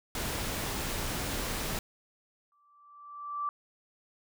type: noise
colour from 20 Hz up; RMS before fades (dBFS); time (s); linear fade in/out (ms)
pink; -34; 0.15-1.79; 2
type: tone with exponential growth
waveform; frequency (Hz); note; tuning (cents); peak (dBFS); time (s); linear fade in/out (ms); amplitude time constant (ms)
sine; 1166; D6; -13; -28; 2.52-3.49; 1; 210
effects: none